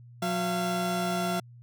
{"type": "tone pair together", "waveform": "30% pulse", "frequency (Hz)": [181.2, 684.1], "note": ["F#3", "F5"], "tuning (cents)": [-36, -36], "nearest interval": "octave + major seventh", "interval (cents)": 2300, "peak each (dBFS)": -27, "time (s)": [0.22, 1.4], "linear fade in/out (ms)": 5, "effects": ["added 120 Hz sine -47 dBFS peak until 1.62 s"]}